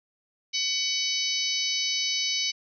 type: harmonic tone with a mistuned harmonic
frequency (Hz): 750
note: F#5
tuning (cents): +23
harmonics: 3 / 4 / 5 / 6 / 7 / 8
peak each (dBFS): -32 / -32 / -32 / -32 / -32 / -32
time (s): 0.53-2.52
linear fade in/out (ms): 20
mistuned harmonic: 5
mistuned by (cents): +50
effects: none